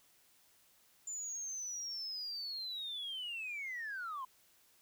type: linear sweep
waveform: sine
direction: down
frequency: 7120 to 1002 Hz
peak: -38 dBFS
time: 1.07-4.25 s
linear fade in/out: 5 ms
effects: tanh soft clip ceiling -36 dBFS + white hiss -68 dBFS RMS until 4.81 s